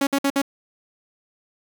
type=tone bursts; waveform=sawtooth; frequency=277.4 Hz; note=C#4; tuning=1 cent sharp; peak=-14 dBFS; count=4; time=0.01-0.418 s; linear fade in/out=5 ms; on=60 ms; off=56 ms; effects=7-bit